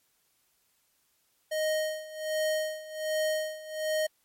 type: tone with tremolo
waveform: square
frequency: 622.3 Hz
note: D#5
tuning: in tune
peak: -26 dBFS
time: 1.51-4.07 s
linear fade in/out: 10 ms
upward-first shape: sine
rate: 1.3 Hz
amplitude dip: 85%
effects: white hiss -71 dBFS RMS until 4.24 s + MP3 64 kbps